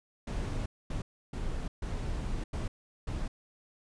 brown noise bursts at uneven times, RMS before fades -34 dBFS, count 6, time 0.27-0.66 / 0.9-1.02 / 1.33-1.68 / 1.82-2.44 / 2.53-2.68 / 3.07-3.28 s, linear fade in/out 5 ms, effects resampled to 22050 Hz

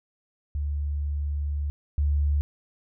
sine tone pair in turn, 72.7 / 72.7 Hz, D2 / D2, -17 / -17 cents, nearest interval unison, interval 0 cents, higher neither, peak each -25 / -20 dBFS, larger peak second, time 0.55-1.7 / 1.98-2.41 s, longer first, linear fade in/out 0 ms, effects none

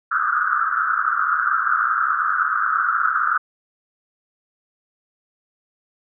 white band-pass noise, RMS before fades -20 dBFS, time 0.11-3.38 s, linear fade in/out 10 ms, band 1200 to 1500 Hz, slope 96 dB/octave, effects none

